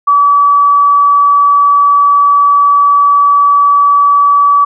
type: tone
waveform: sine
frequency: 1146 Hz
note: D6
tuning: 43 cents flat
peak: -4 dBFS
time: 0.07-4.65 s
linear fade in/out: 10 ms
effects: none